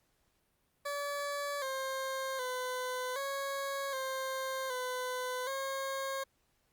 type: tone with pitch steps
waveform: 20% pulse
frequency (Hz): 573 / 531 / 505 / 552 / 528 / 504 / 540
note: D5 / C5 / B4 / C#5 / C5 / B4 / C#5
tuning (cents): -43 / +25 / +39 / -7 / +16 / +35 / -45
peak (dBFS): -30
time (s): 0.85-6.24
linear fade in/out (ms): 10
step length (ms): 770
effects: pink hiss -75 dBFS RMS until 6.72 s + Opus 48 kbps